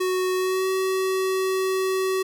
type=tone with pitch glide; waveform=square; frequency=370 to 378.4 Hz; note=F#4 to F#4; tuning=0 to +39 cents; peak=-22 dBFS; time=0-2.23 s; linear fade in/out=10 ms; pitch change=+39 cents; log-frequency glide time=0.35-0.68 s; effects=none